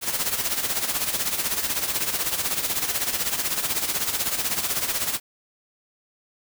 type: noise with tremolo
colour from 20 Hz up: white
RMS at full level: -23 dBFS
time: 0.01-5.2 s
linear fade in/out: 50 ms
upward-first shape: sine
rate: 16 Hz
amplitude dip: 65%
effects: none